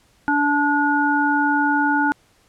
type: harmonic tone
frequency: 290 Hz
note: D4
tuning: 22 cents flat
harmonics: 1 / 3 / 5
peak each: -20 / -20 / -20 dBFS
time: 0.28-2.12 s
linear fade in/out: 0 ms
effects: pink hiss -58 dBFS RMS until 2.48 s + low-pass 11000 Hz 12 dB/octave